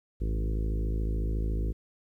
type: harmonic tone with a mistuned harmonic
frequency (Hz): 53.9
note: A1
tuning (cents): -35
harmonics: 1 / 2 / 3 / 4 / 5 / 6 / 7 / 8 / 9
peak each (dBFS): -27 / -37 / -40 / -43 / -44 / -43 / -44 / -48 / -49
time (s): 0.2-1.73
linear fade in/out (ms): 20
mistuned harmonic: 2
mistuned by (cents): -40
effects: 11-bit